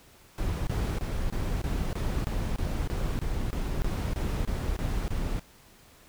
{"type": "noise bursts", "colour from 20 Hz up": "brown", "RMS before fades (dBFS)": -29, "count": 16, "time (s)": [0.38, 5.395], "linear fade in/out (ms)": 0, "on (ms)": 290, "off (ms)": 25, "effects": ["pink hiss -56 dBFS RMS until 6.08 s"]}